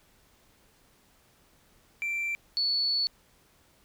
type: tone pair in turn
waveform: triangle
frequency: 2349 / 4434 Hz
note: D7 / C#8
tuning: 0 / 0 cents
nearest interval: major seventh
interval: 1100 cents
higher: second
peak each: -26 / -21 dBFS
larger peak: second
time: 2.02-2.35 / 2.57-3.07 s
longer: second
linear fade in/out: 0 ms
effects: tanh soft clip ceiling -23 dBFS + pink hiss -63 dBFS RMS until 3.84 s